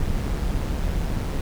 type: noise with amplitude modulation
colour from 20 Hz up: brown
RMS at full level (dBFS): -22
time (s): 0-1.41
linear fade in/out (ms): 2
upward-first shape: sine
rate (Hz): 140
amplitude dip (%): 50
effects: none